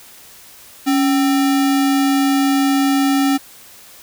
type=tone with sample-and-hold; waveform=sine; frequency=277.2 Hz; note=C#4; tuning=in tune; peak=-12 dBFS; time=0.86-3.38 s; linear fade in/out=20 ms; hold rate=1050 Hz; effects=white hiss -42 dBFS RMS until 4.02 s